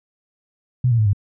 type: tone with pitch steps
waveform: sine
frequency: 125.6 / 116.51 / 108.09 / 100.27 Hz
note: B2 / A#2 / A2 / G2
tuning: +30 / 0 / -30 / +40 cents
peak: -13 dBFS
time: 0.84-1.132 s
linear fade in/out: 5 ms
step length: 73 ms
effects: none